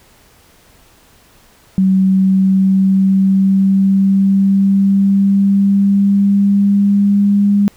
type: tone with pitch glide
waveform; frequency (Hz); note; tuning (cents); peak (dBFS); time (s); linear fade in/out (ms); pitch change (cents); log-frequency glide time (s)
sine; 189.9 to 202.4; F#3 to G#3; +45 to -44; -8; 1.78-7.68; 0; +111; 1.96-7.53
effects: pink hiss -48 dBFS RMS until 7.76 s